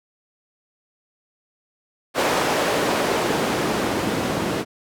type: noise with band-pass filter sweep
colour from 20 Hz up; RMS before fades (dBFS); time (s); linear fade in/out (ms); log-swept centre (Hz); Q
white; -22; 2.14-4.65; 50; 520 to 220; 0.82
effects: none